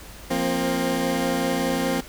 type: chord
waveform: 20% pulse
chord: F suspended fourth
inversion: none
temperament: equal with one note detuned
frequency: 174.61 / 233.1 / 264.4 Hz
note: F3 / Bb3 / C4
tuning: 0 / 0 / +18 cents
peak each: -23 / -23 / -19 dBFS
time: 0.3-2.01 s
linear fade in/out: 10 ms
effects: added 50 Hz sine -45 dBFS peak until 2.08 s + pink hiss -43 dBFS RMS until 2.08 s